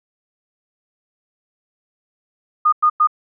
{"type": "tone bursts", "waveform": "sine", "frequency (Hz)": 1226, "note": "D#6", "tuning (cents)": -26, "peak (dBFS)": -10, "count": 3, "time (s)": [2.65, 3.073], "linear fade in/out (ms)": 10, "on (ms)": 75, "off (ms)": 99, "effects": []}